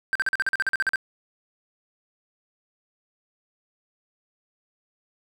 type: tone bursts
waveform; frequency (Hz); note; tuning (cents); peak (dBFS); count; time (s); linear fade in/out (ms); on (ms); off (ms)
triangle; 1568; G6; 0; -18; 13; 0.13-0.958; 0; 24; 43
effects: none